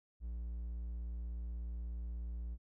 triangle tone, 58.27 Hz, A#1, in tune, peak -37 dBFS, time 0.2-2.58 s, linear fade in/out 50 ms, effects none

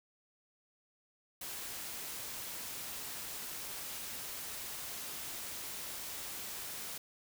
white noise, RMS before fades -43 dBFS, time 1.41-6.98 s, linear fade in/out 5 ms, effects none

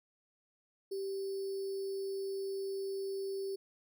sine tone with sample-and-hold, 390 Hz, G4, 9 cents flat, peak -35 dBFS, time 0.91-3.56 s, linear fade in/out 10 ms, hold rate 4900 Hz, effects none

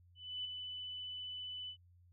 sine tone with ADSR envelope, 2995 Hz, F#7, 20 cents sharp, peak -37 dBFS, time 0.15-1.77 s, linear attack 300 ms, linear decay 4 ms, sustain -5 dB, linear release 83 ms, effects added 88 Hz sine -62 dBFS peak until 2.12 s

